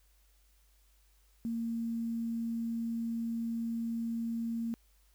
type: tone with quantisation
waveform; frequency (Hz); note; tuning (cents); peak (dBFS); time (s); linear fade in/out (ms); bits
sine; 230; A#3; -23; -32; 1.45-4.74; 0; 10
effects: added 50 Hz sine -64 dBFS peak until 5.14 s + white hiss -71 dBFS RMS until 5.14 s